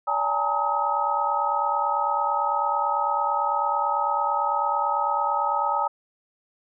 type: tone cluster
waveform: sine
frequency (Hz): 576 / 818 / 887 / 927 / 1269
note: D5 / G#5 / A5 / A#5 / D#6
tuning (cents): -34 / -26 / +14 / -10 / +34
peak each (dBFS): -32 / -27 / -28 / -27 / -26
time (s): 0.07-5.88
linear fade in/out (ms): 10
effects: none